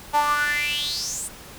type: tone with high-pass filter sweep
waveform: sawtooth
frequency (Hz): 293.7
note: D4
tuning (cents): 0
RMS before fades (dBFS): -24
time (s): 0.13-1.29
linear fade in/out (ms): 20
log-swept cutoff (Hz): 800 to 9200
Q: 7.7
effects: pink hiss -42 dBFS RMS until 1.58 s